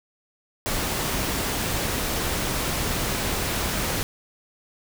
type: noise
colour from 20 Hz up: pink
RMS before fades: -26 dBFS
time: 0.66-4.03 s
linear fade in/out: 0 ms
effects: none